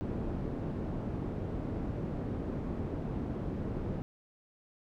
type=low-pass noise; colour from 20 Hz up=white; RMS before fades=-36 dBFS; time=0.01-4.02 s; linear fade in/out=0 ms; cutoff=280 Hz; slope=12 dB/octave; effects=none